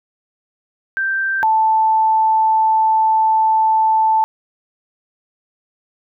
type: tone pair in turn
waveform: sine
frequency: 1568 / 880 Hz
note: G6 / A5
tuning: 0 / 0 cents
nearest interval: minor seventh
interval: 1000 cents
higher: first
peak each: -16 / -11 dBFS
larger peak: second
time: 0.97-1.43 / 1.43-4.24 s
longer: second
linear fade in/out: 0 ms
effects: none